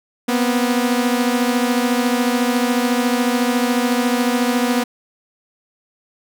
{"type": "beating tone pair", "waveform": "sawtooth", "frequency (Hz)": [241.7, 255.7], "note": ["B3", "C4"], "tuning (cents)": [-37, -40], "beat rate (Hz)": 14, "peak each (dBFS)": [-13, -17], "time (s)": [0.28, 4.84], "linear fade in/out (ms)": 10, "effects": []}